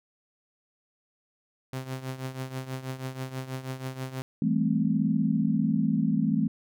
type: tone with tremolo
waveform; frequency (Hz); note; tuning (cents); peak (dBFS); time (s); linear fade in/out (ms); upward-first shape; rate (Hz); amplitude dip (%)
sawtooth; 130.81; C3; 0; -26; 1.73-4.22; 0; triangle; 6.2; 80
type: chord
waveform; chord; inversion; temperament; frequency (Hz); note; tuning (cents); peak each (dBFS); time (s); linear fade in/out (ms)
sine; A minor seventh; second; equal with one note detuned; 164.81 / 199.65 / 220 / 261.6; E3 / G3 / A3 / C4; 0 / +32 / 0 / 0; -28 / -29 / -26 / -29; 4.42-6.48; 2
effects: none